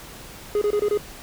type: tone bursts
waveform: triangle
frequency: 415.3 Hz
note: G#4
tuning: in tune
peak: -16 dBFS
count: 5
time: 0.55-0.975 s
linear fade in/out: 2 ms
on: 65 ms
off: 25 ms
effects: pink hiss -41 dBFS RMS until 1.22 s